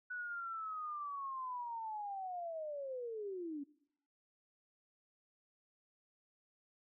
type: linear sweep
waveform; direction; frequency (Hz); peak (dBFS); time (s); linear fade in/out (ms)
sine; down; 1487 to 274.8; -40; 0.1-3.64; 10
effects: noise-tail reverb RT60 0.7 s tail -21 dB re dry